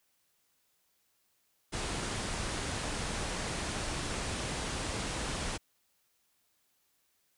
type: low-pass noise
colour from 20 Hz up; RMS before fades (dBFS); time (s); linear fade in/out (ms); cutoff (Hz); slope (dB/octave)
pink; -36; 1.72-5.58; 20; 10000; 96
effects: white hiss -74 dBFS RMS until 7.37 s